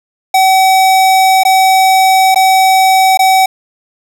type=tone with dropouts; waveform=square; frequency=760 Hz; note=F#5; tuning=46 cents sharp; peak=-6 dBFS; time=0.34-3.46 s; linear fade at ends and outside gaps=5 ms; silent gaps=1.435-1.45 / 2.346-2.358 / 3.174-3.191 s; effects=none